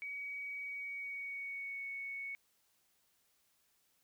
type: tone with pitch glide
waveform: sine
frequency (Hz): 2262 to 2218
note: C#7 to C#7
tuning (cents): +34 to 0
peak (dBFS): -40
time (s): 0.02-2.35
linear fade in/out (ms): 0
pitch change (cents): -34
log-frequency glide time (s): 0.59-1.84
effects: white hiss -75 dBFS RMS until 4.03 s